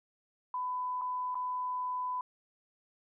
sine tone with dropouts, 1001 Hz, B5, 23 cents sharp, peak -32 dBFS, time 0.54-2.21 s, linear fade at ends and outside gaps 2 ms, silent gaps 1.013-1.017 / 1.346-1.353 s, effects none

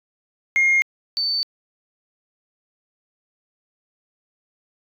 sine tone pair in turn, 2134 / 4537 Hz, C7 / C#8, +34 / +39 cents, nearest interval octave + minor second, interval 1305 cents, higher second, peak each -12 / -19 dBFS, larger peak first, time 0.56-0.82 / 1.17-1.43 s, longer neither, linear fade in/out 0 ms, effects tanh soft clip ceiling -12 dBFS

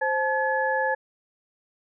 sine tone cluster, 525 / 867 / 1702 Hz, C5 / A5 / G#6, +6 / -26 / +42 cents, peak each -26 dBFS, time 0.01-0.95 s, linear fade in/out 10 ms, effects none

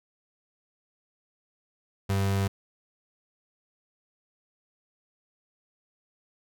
35% pulse tone, 98 Hz, G2, in tune, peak -22 dBFS, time 2.09-2.48 s, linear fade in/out 10 ms, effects none

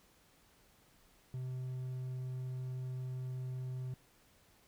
triangle tone, 128.2 Hz, C3, 35 cents flat, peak -36 dBFS, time 1.34-3.94 s, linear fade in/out 2 ms, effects pink hiss -67 dBFS RMS until 4.67 s

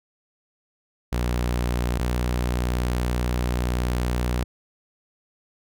sawtooth tone pair in turn, 60.4 / 60.96 Hz, B1 / B1, -38 / -22 cents, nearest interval unison, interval 16 cents, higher second, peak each -18 dBFS, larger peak neither, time 1.12-1.99 / 1.99-4.44 s, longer second, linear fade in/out 10 ms, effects none

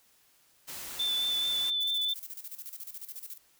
white noise, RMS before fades -41 dBFS, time 0.67-1.71 s, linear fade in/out 20 ms
sine tone with vibrato, 3520 Hz, A7, in tune, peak -27 dBFS, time 0.99-2.14 s, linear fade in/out 10 ms, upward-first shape sine, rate 4.6 Hz, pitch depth 19 cents each way
violet noise with tremolo, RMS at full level -41 dBFS, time 1.8-3.38 s, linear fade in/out 10 ms, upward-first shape square, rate 14 Hz, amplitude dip 75%
effects white hiss -65 dBFS RMS until 3.59 s

